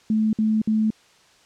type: tone bursts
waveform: sine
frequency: 217.4 Hz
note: A3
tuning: 21 cents flat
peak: -17 dBFS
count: 3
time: 0.1-0.904 s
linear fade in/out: 2 ms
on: 230 ms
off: 57 ms
effects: white hiss -55 dBFS RMS until 1.45 s + low-pass 6000 Hz 12 dB/octave